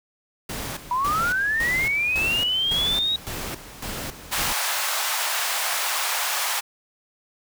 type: noise with tremolo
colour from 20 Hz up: pink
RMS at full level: -31 dBFS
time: 0.49-4.53 s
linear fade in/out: 5 ms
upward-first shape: square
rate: 1.8 Hz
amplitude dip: 70%
type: linear sweep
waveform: sine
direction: up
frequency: 959 to 3834 Hz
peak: -20 dBFS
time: 0.91-3.16 s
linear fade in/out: 2 ms
type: high-pass noise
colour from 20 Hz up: pink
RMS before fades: -25 dBFS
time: 4.31-6.61 s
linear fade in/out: 20 ms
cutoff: 760 Hz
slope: 24 dB/octave
effects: none